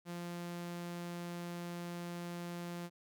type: tone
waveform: sawtooth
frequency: 173.5 Hz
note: F3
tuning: 11 cents flat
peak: -37 dBFS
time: 0.05-2.9 s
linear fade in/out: 50 ms
effects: none